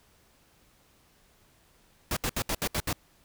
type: noise bursts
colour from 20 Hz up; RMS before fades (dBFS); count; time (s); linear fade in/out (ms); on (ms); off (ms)
pink; -29; 7; 2.11-2.929; 2; 57; 70
effects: pink hiss -63 dBFS RMS until 3.24 s